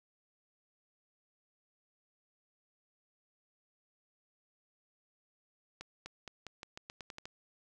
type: accelerating click train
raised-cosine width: 0.2 ms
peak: -27 dBFS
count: 11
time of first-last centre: 5.81-7.255 s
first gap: 250 ms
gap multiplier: 0.87
effects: none